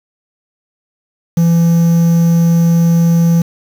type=tone with quantisation; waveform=triangle; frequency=168.1 Hz; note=E3; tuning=34 cents sharp; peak=-5 dBFS; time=1.37-3.42 s; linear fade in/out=5 ms; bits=5; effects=none